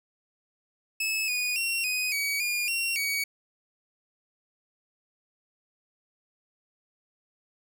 sawtooth tone with pitch steps, 2599 / 2468 / 2735 / 2498 / 2265 / 2425 / 2741 / 2255 Hz, E7 / D#7 / F7 / D#7 / C#7 / D#7 / F7 / C#7, -25 / -15 / -37 / +6 / +37 / -45 / -33 / +29 cents, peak -23 dBFS, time 1-3.24 s, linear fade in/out 5 ms, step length 280 ms, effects none

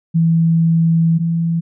sine tone pair in turn, 164.81 / 166.63 Hz, E3 / E3, 0 / +19 cents, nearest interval unison, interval 19 cents, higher second, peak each -10 / -14 dBFS, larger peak first, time 0.14-1.19 / 1.19-1.61 s, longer first, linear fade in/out 20 ms, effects none

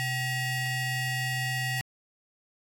35% pulse ring-modulated tone, 892 Hz, A5, 23 cents sharp, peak -23 dBFS, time 0-1.81 s, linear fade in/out 0 ms, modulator 1020 Hz, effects AAC 64 kbps

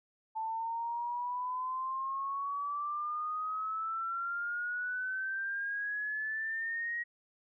sine exponential sweep, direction up, 880 to 1900 Hz, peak -33 dBFS, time 0.35-7.04 s, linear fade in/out 20 ms, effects none

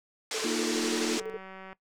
white band-pass noise, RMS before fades -34 dBFS, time 0.31-1.2 s, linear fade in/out 2 ms, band 320 to 7200 Hz, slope 24 dB/octave
sine tone with tremolo, 440 Hz, A4, in tune, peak -31 dBFS, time 0.34-1.37 s, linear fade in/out 5 ms, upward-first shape square, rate 12 Hz, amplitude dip 65%
sine chord, Bb suspended fourth, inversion none, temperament equal, 233.1 / 311.1 / 349.2 Hz, Bb3 / Eb4 / F4, 0 / 0 / 0 cents, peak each -33 dBFS, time 0.44-1.18 s, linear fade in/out 5 ms
click train, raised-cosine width 0.5 ms, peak -30 dBFS, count 189, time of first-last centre 0.74-1.729 s, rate 190 Hz
effects noise-tail reverb RT60 0.1 s tail -19 dB re dry

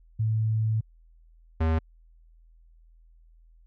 sine / square tone pair in turn, 110 / 80.39 Hz, A2 / E2, 0 / -43 cents, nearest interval perfect fourth, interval 543 cents, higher first, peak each -22 dBFS, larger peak neither, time 0.19-0.81 / 1.6-1.79 s, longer first, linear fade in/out 10 ms, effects added 41 Hz sine -53 dBFS peak until 3.66 s + low-pass 2000 Hz 12 dB/octave

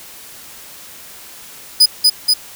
40% pulse tone with echo, 4978 Hz, D#8, in tune, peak -4 dBFS, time 1.8-1.86 s, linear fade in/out 10 ms, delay 240 ms, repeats 2, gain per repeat -2 dB, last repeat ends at 2.34 s, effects white hiss -37 dBFS RMS until 2.55 s

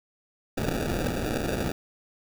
blue noise with sample-and-hold, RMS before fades -28 dBFS, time 0.57-1.72 s, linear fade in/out 5 ms, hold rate 1050 Hz, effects none

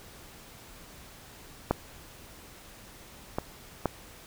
clicks, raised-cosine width 1 ms, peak -9 / -14 / -11 dBFS, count 3, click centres 1.71 / 3.385 / 3.857 s, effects pink hiss -50 dBFS RMS until 4.26 s

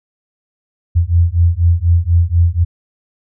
sine beating tone pair, 83.6 / 87.7 Hz, E2 / F2, +25 / +8 cents, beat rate 4.1 Hz, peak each -12 dBFS, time 0.95-2.65 s, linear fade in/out 20 ms, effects none

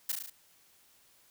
blue noise with echo, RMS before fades -31 dBFS, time 0.09-0.12 s, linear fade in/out 5 ms, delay 36 ms, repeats 5, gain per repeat -3 dB, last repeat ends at 0.3 s, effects white hiss -64 dBFS RMS until 1.3 s

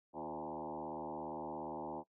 sine tone with frequency modulation, 582 Hz, D5, 16 cents flat, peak -40 dBFS, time 0.13-2.04 s, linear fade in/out 50 ms, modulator 77.3 Hz, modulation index 4.6, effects noise-tail reverb RT60 0.1 s tail -21 dB re dry

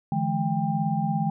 sine tone cluster, 150.6 / 167.9 / 212.2 / 795 Hz, D3 / E3 / G#3 / G5, +44 / +32 / +38 / +24 cents, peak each -28 dBFS, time 0.12-1.3 s, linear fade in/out 2 ms, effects none

